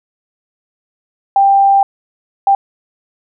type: tone bursts at uneven times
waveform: sine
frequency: 790 Hz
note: G5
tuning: 13 cents sharp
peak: -6 dBFS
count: 2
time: 1.36-1.83 / 2.47-2.55 s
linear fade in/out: 2 ms
effects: none